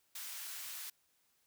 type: high-pass noise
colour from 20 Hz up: white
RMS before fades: -45 dBFS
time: 0.15-0.9 s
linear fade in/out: 5 ms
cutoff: 1200 Hz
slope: 12 dB/octave
effects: white hiss -75 dBFS RMS until 1.46 s